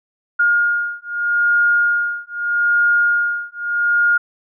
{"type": "beating tone pair", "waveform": "sine", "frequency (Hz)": [1421, 1421.8], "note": ["F6", "F6"], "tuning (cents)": [30, 31], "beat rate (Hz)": 0.8, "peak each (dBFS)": -17, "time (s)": [0.39, 4.18], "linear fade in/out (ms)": 10, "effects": []}